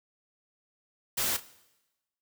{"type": "noise with echo", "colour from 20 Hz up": "white", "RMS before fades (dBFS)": -29, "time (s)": [1.17, 1.37], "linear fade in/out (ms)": 10, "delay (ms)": 33, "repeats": 2, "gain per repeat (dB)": -14, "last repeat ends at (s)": 1.436, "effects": ["noise-tail reverb RT60 1.0 s tail -19 dB re dry"]}